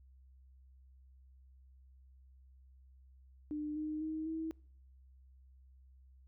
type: tone with pitch steps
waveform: sine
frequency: 300.1 / 307.1 / 314.3 / 321.6 Hz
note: D4 / D#4 / D#4 / E4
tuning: +38 / -23 / +18 / -43 cents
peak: -36 dBFS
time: 3.51-4.51 s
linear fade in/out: 0 ms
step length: 250 ms
effects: noise-tail reverb RT60 0.6 s tail -26 dB re dry + added 65 Hz sine -58 dBFS peak until 6.27 s